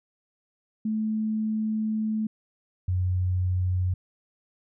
sine tone pair in turn, 217.3 / 91.36 Hz, A3 / F#2, -21 / -21 cents, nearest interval octave + minor third, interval 1500 cents, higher first, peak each -24 / -22 dBFS, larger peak second, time 0.85-2.27 / 2.88-3.94 s, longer first, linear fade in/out 5 ms, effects none

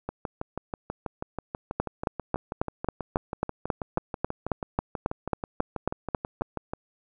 two click trains, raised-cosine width 1 ms, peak -10 / -17 dBFS, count 18 / 42, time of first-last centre 1.8-6.42 / 0.09-6.735 s, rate 3.68 / 6.17 Hz, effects none

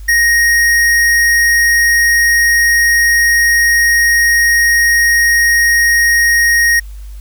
sine tone with hard clipping, 1870 Hz, A#6, 5 cents sharp, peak -9 dBFS, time 0.08-6.8 s, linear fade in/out 10 ms, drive 17 dB, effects added 50 Hz sine -26 dBFS peak until 7.2 s + white hiss -47 dBFS RMS until 7.2 s

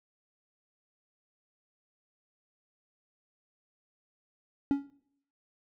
triangle tone with exponential decay, 280 Hz, C#4, 18 cents sharp, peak -18 dBFS, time 4.71-4.9 s, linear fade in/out 0 ms, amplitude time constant 41 ms, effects noise-tail reverb RT60 0.7 s tail -22 dB re dry

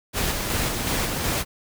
pink noise with tremolo, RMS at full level -24 dBFS, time 0.13-1.45 s, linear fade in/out 50 ms, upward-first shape square, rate 2.7 Hz, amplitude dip 30%, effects none

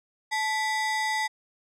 45% pulse ring-modulated tone, 1424 Hz, F6, 33 cents sharp, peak -22 dBFS, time 0.31-1.28 s, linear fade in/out 20 ms, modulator 556 Hz, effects low-pass 8000 Hz 12 dB/octave

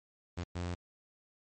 sawtooth tone bursts at uneven times, 88 Hz, F2, 14 cents sharp, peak -31 dBFS, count 2, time 0.37-0.44 / 0.55-0.75 s, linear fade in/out 10 ms, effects MP3 32 kbps

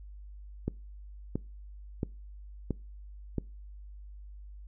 click train, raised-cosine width 3 ms, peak -17 dBFS, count 5, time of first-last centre 0.68-3.383 s, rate 1.48 Hz, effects noise-tail reverb RT60 0.3 s tail -24 dB re dry + added 50 Hz sine -44 dBFS peak until 4.67 s

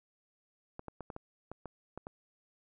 clicks, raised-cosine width 1 ms, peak -28 dBFS, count 9, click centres 0.794 / 0.883 / 1.007 / 1.102 / 1.164 / 1.516 / 1.657 / 1.976 / 2.069 s, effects none

